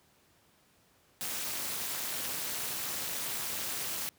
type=noise with amplitude modulation; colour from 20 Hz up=white; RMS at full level=-32 dBFS; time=1.21-4.09 s; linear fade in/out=0 ms; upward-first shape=sine; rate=290 Hz; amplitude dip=90%; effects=pink hiss -66 dBFS RMS until 4.18 s + high-pass 80 Hz 12 dB/octave